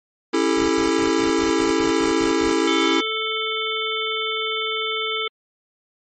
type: chord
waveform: square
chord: A dominant seventh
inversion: first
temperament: just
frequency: 275 / 330 / 396 / 440 Hz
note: C#4 / E4 / G4 / A4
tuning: -14 / +2 / +18 / 0 cents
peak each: -25 / -21 / -25 / -24 dBFS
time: 0.33-3.01 s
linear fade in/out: 10 ms
type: noise bursts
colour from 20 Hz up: pink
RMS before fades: -33 dBFS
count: 10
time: 0.57-2.526 s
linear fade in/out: 5 ms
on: 120 ms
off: 84 ms
type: harmonic tone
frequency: 440 Hz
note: A4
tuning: in tune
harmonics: 1 / 3 / 5 / 7 / 8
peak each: -28 / -28 / -28 / -28 / -28 dBFS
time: 2.67-5.28 s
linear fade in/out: 5 ms
effects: MP3 32 kbps